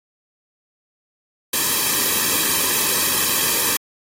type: noise with comb filter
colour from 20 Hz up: white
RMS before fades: -19 dBFS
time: 1.53-3.77 s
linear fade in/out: 5 ms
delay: 1.4 ms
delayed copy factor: -0.75
effects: AAC 48 kbps